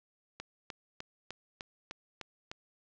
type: click train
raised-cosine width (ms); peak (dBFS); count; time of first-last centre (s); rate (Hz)
0.2; -23; 8; 0.4-2.515; 3.31
effects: low-pass 6000 Hz 12 dB/octave + 10-bit